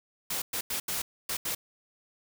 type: noise bursts at uneven times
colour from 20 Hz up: white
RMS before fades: -32 dBFS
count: 6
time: 0.3-0.42 / 0.53-0.61 / 0.7-0.8 / 0.88-1.02 / 1.29-1.37 / 1.45-1.55 s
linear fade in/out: 5 ms
effects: none